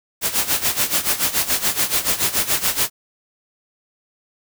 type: noise with tremolo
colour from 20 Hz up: white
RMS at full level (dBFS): -17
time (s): 0.21-2.9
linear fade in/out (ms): 50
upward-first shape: sine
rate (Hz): 7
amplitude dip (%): 80
effects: none